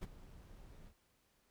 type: noise with ADSR envelope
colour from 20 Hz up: brown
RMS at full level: -40 dBFS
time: 0.01-0.94 s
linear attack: 20 ms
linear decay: 29 ms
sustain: -16 dB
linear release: 70 ms
effects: pink hiss -75 dBFS RMS until 1.5 s